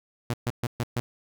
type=tone bursts; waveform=sawtooth; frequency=120 Hz; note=B2; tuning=49 cents flat; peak=-21 dBFS; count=5; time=0.3-1 s; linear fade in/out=0 ms; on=36 ms; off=130 ms; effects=none